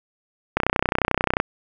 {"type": "click train", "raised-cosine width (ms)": 0.5, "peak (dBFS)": -3, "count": 27, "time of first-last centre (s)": [0.57, 1.401], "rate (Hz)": 31.3, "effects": []}